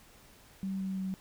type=tone with pitch steps; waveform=sine; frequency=192.4 / 190.96 / 189.53 Hz; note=G3 / G3 / F#3; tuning=-32 / -45 / +42 cents; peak=-32 dBFS; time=0.63-1.14 s; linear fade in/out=0 ms; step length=170 ms; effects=pink hiss -58 dBFS RMS until 1.2 s